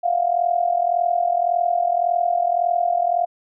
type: tone with amplitude modulation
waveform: sine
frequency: 698.5 Hz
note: F5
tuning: in tune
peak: -13 dBFS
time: 0.03-3.26 s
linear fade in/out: 20 ms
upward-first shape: sine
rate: 41.8 Hz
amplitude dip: 80%
effects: none